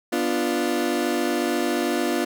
30% pulse chord, B diminished, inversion none, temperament equal with one note detuned, 246.9 / 295.4 / 349.2 Hz, B3 / D4 / F4, 0 / +10 / 0 cents, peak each -24 / -24 / -22 dBFS, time 0.12-2.25 s, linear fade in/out 10 ms, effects none

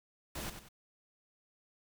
pink noise with echo, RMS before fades -41 dBFS, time 0.35-0.5 s, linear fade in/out 5 ms, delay 94 ms, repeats 2, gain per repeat -8 dB, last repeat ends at 0.688 s, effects none

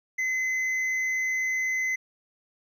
triangle tone with hard clipping, 2042 Hz, C7, 43 cents flat, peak -26 dBFS, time 0.18-1.96 s, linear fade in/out 10 ms, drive 8 dB, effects none

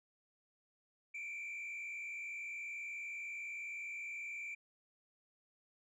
sine tone with frequency modulation, 2349 Hz, D7, in tune, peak -39 dBFS, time 1.14-4.55 s, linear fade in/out 10 ms, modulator 59.4 Hz, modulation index 1.2, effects tanh soft clip ceiling -41 dBFS

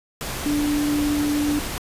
sine tone in noise, 293.7 Hz, D4, in tune, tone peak -19 dBFS, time 0.46-1.59 s, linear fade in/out 0 ms, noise pink, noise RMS -29 dBFS, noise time 0.21-1.78 s, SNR +7 dB, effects resampled to 32000 Hz

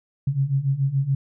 sine beating tone pair, 133 / 140 Hz, C3 / C#3, +29 / +18 cents, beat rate 7 Hz, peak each -24 / -21 dBFS, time 0.27-1.15 s, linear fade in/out 5 ms, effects none

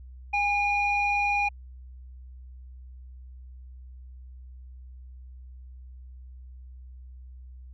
sine tone pair together, 816.1 / 2433 Hz, G#5 / D#7, -31 / -39 cents, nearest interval octave + perfect fifth, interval 1892 cents, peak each -24 / -24 dBFS, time 0.33-1.49 s, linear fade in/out 10 ms, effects tanh soft clip ceiling -17 dBFS + added 63 Hz sine -42 dBFS peak until 7.73 s

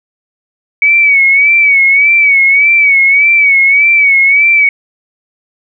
sine tone with vibrato, 2255 Hz, C#7, 29 cents sharp, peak -4 dBFS, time 0.82-4.69 s, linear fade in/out 2 ms, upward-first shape sine, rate 1.7 Hz, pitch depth 73 cents each way, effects none

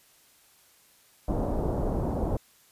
pink low-pass noise, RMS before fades -28 dBFS, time 1.28-2.37 s, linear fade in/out 5 ms, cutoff 800 Hz, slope 24 dB/octave, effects white hiss -60 dBFS RMS until 2.71 s + resampled to 32000 Hz

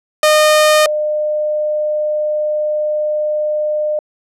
sawtooth / sine tone pair in turn, 612 / 605 Hz, D#5 / D#5, -29 / -49 cents, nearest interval unison, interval 20 cents, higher first, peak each -4 / -14 dBFS, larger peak first, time 0.23-0.86 / 0.86-3.99 s, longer second, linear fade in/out 2 ms, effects low-pass 12000 Hz 12 dB/octave

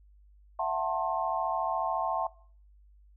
sine chord, F# half-diminished seventh, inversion third, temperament just, 666 / 740 / 888 / 1065.6 Hz, E5 / F#5 / A5 / C6, +18 / 0 / +16 / +31 cents, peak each -33 dBFS, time 0.59-2.27 s, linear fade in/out 5 ms, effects noise-tail reverb RT60 0.5 s tail -21 dB re dry + added 50 Hz sine -55 dBFS peak until 3.16 s

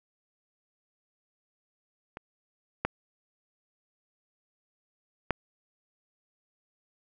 clicks, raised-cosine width 0.5 ms, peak -24 / -11 / -10 dBFS, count 3, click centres 2.171 / 2.85 / 5.307 s, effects none

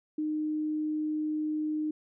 sine tone, 306.6 Hz, D#4, 25 cents flat, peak -28 dBFS, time 0.18-1.91 s, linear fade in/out 5 ms, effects none

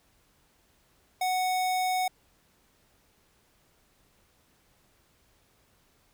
square tone, 740 Hz, F#5, in tune, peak -26 dBFS, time 1.21-2.08 s, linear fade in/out 5 ms, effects pink hiss -66 dBFS RMS until 6.13 s

